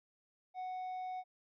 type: tone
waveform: triangle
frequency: 740 Hz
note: F#5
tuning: in tune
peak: -37 dBFS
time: 0.54-1.24 s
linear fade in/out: 50 ms
effects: resampled to 11025 Hz